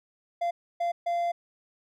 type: tone bursts at uneven times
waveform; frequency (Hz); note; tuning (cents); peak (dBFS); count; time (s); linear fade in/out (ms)
triangle; 690; F5; -21; -23; 3; 0.41-0.51 / 0.8-0.92 / 1.06-1.32; 10
effects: none